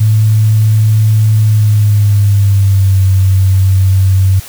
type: tone with pitch glide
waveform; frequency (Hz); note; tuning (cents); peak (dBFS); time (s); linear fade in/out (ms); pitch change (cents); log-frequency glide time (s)
sine; 108.3 to 95.38; A2 to G2; -27 to -47; -5; 0-4.4; 10; -220; 1.38-3.07
effects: white hiss -31 dBFS RMS until 4.48 s